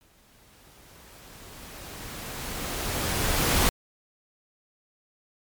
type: noise with exponential growth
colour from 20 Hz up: pink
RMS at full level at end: -21 dBFS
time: 0.01-3.69 s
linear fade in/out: 0 ms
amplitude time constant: 800 ms
effects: MP3 96 kbps